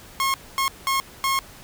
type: tone bursts at uneven times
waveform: sawtooth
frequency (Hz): 1081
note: C#6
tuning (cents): -44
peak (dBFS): -16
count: 4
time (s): 0.2-0.34 / 0.58-0.68 / 0.87-1 / 1.24-1.39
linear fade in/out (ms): 0
effects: pink hiss -45 dBFS RMS until 1.63 s